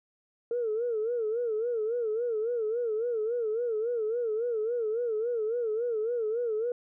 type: tone with vibrato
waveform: sine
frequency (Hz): 456.1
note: A#4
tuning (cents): -38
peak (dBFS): -26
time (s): 0.51-6.72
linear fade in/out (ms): 2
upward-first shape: sine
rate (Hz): 3.6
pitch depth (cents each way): 120
effects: tanh soft clip ceiling -22 dBFS